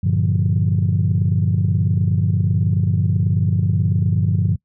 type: chord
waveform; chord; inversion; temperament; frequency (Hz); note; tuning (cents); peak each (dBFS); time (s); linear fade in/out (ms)
sine; G minor seventh; none; equal; 98 / 116.54 / 146.83 / 174.61; G2 / Bb2 / D3 / F3; 0 / 0 / 0 / 0; -17 / -21 / -20 / -21; 0.03-4.56; 10
effects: noise-tail reverb RT60 0.1 s tail -24 dB re dry + tanh soft clip ceiling -7 dBFS